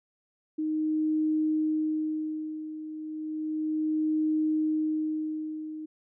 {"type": "tone with tremolo", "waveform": "sine", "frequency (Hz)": 310.5, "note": "D#4", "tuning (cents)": -3, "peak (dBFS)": -23, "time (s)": [0.58, 5.86], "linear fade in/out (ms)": 10, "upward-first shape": "sine", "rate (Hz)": 0.33, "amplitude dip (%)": 75, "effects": []}